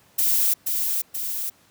violet noise with echo, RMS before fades -20 dBFS, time 0.18-0.54 s, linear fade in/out 10 ms, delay 480 ms, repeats 2, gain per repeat -4 dB, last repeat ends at 1.5 s, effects pink hiss -57 dBFS RMS until 1.7 s + high-pass 100 Hz 12 dB/octave

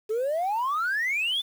sine exponential sweep, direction up, 417.2 to 3569 Hz, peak -22 dBFS, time 0.09-1.42 s, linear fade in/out 20 ms, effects tanh soft clip ceiling -22 dBFS + 8-bit

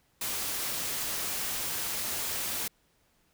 white noise, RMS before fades -33 dBFS, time 0.21-2.68 s, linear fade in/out 5 ms, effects pink hiss -69 dBFS RMS until 3.33 s

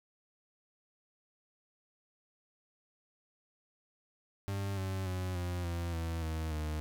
40% pulse tone with pitch steps, 98.8 / 95.32 / 91.97 / 88.74 / 85.61 / 82.6 / 79.7 / 76.89 Hz, G2 / G2 / F#2 / F2 / F2 / E2 / D#2 / D#2, +14 / -48 / -10 / +28 / -34 / +4 / +42 / -20 cents, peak -33 dBFS, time 4.48-6.8 s, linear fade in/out 0 ms, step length 290 ms, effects none

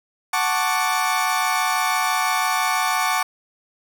30% pulse chord, D major seventh, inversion first, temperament equal, 740 / 880 / 1108.7 / 1174.7 Hz, F#5 / A5 / C#6 / D6, 0 / 0 / 0 / 0 cents, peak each -22 / -22 / -22 / -22 dBFS, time 0.33-3.23 s, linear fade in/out 5 ms, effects none

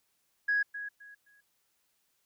sine tone with echo, 1661.2 Hz, G#6, in tune, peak -24 dBFS, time 0.48-0.63 s, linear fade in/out 10 ms, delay 260 ms, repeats 3, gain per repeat -12 dB, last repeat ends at 1.41 s, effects tanh soft clip ceiling -20 dBFS + white hiss -75 dBFS RMS until 2.25 s

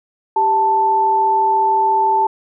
sine tone pair together, 392.8 / 883 Hz, G4 / A5, +4 / +6 cents, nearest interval octave + major second, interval 1402 cents, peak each -22 / -12 dBFS, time 0.36-2.27 s, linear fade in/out 5 ms, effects none

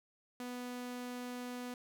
sawtooth tone, 246.9 Hz, B3, in tune, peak -37 dBFS, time 0.4-1.74 s, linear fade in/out 2 ms, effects none

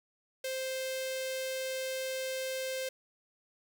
sawtooth tone with notch filter, 523.3 Hz, C5, in tune, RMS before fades -36 dBFS, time 0.44-2.89 s, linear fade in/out 5 ms, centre 1000 Hz, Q 0.81, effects none

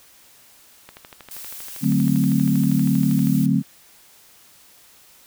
click train, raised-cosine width 0.3 ms, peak -23 dBFS, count 31, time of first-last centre 0.89-3.271 s, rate 12.6 Hz
blue noise, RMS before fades -36 dBFS, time 1.31-3.46 s, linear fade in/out 2 ms
sine chord, D dominant seventh, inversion none, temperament equal, 146.83 / 185 / 220 / 261.6 Hz, D3 / F#3 / A3 / C4, 0 / 0 / 0 / 0 cents, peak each -21 dBFS, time 1.81-3.63 s, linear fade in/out 50 ms
effects white hiss -51 dBFS RMS until 5.26 s

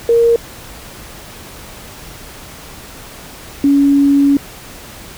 sine tone pair in turn, 466.2 / 281.2 Hz, A#4 / C#4, 0 / +25 cents, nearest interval major sixth, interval 875 cents, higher first, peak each -7 dBFS, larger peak neither, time 0.09-0.36 / 3.64-4.37 s, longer second, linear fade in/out 2 ms, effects pink hiss -34 dBFS RMS until 5.17 s

